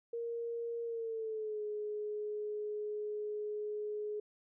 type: tone with pitch glide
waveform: sine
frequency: 466.8 to 420.7 Hz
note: A#4 to G#4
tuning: +2 to +22 cents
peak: -36 dBFS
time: 0.13-4.2 s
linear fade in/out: 5 ms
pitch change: -180 cents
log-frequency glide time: 0.84-1.63 s
effects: none